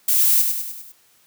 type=noise with echo; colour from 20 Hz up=violet; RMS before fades=-17 dBFS; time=0.08-0.42 s; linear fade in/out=5 ms; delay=100 ms; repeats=5; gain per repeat=-5 dB; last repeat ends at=0.92 s; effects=white hiss -57 dBFS RMS until 1.26 s + high-pass 60 Hz 12 dB/octave